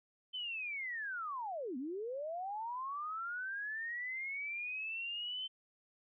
sine linear two-way sweep, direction down then up, 3088 to 240 to 3088 Hz, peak -38 dBFS, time 0.33-5.48 s, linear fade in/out 20 ms, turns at 1.77 s, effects none

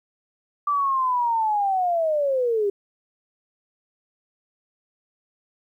sine linear sweep, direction down, 1174.7 to 392 Hz, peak -19 dBFS, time 0.67-2.7 s, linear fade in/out 5 ms, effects 10-bit

